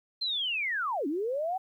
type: linear two-way sweep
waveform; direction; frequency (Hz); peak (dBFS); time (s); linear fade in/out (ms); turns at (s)
sine; down then up; 4186 to 267.1 to 774; -28; 0.21-1.58; 10; 1.07
effects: 11-bit